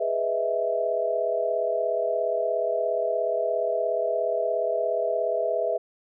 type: chord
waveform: sine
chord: E major seventh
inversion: first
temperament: equal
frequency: 415.3 / 493.9 / 622.3 / 659.3 Hz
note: G#4 / B4 / D#5 / E5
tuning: 0 / 0 / 0 / 0 cents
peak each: -31 / -29 / -31 / -25 dBFS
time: 0-5.78 s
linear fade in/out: 10 ms
effects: none